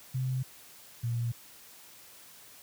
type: tone pair in turn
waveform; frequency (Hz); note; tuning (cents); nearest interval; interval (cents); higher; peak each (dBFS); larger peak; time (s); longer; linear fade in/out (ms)
sine; 129.6 / 117.95; C3 / A#2; -16 / +21; major second; 163; first; -28; neither; 0.14-0.43 / 1.03-1.32; neither; 10
effects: white hiss -53 dBFS RMS until 2.62 s + high-pass 60 Hz 12 dB/octave